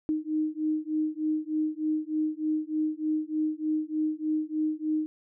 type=beating tone pair; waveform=sine; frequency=308 / 311.3 Hz; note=D#4 / D#4; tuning=-17 / +1 cents; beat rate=3.3 Hz; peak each=-29 dBFS; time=0.09-5.06 s; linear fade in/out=0 ms; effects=none